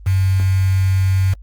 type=tone with quantisation; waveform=sine; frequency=95 Hz; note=F#2; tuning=46 cents sharp; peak=-12 dBFS; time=0.06-1.34 s; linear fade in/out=10 ms; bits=5; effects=added 50 Hz sine -35 dBFS peak until 1.42 s + Opus 32 kbps